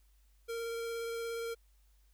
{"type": "tone with vibrato", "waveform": "square", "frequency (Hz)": 461.9, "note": "A#4", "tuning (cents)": -16, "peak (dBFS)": -37, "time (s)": [0.48, 1.55], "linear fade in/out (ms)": 20, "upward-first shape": "sine", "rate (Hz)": 17, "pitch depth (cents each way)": 10, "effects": ["added 50 Hz sine -63 dBFS peak until 2.13 s", "white hiss -75 dBFS RMS until 2.13 s"]}